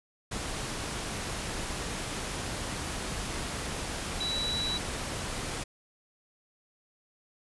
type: tone in noise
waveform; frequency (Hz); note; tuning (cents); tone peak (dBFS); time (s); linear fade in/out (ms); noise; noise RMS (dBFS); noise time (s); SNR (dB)
sine; 3924; B7; -12; -30; 4.2-4.78; 10; pink; -35; 0.31-5.64; +2
effects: resampled to 24000 Hz